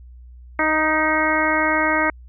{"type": "harmonic tone with a mistuned harmonic", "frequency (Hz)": 311.1, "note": "D#4", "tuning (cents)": 0, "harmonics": [1, 2, 3, 4, 5, 6, 7], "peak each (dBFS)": [-24, -24, -24, -24, -24, -24, -24], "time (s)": [0.59, 2.1], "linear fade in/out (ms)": 2, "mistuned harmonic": 6, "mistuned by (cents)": 29, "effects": ["added 61 Hz sine -39 dBFS peak until 2.28 s"]}